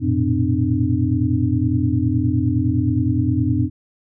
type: tone cluster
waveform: sine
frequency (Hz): 89.9 / 112.1 / 121.8 / 258.6 / 300.5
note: F#2 / A2 / B2 / C4 / D4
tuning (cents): -49 / +33 / -24 / -20 / +40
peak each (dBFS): -22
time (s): 0-3.7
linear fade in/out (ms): 50
effects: none